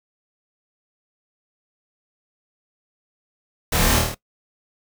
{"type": "noise with echo", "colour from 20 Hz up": "pink", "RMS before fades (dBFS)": -21, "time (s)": [3.72, 3.99], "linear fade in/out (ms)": 5, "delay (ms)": 26, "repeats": 6, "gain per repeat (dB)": -2, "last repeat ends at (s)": 4.146, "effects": ["noise-tail reverb RT60 0.1 s tail -19 dB re dry"]}